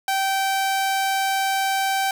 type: tone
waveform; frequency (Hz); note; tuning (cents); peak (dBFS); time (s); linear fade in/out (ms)
sawtooth; 776; G5; -18; -16; 0.08-2.11; 2
effects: none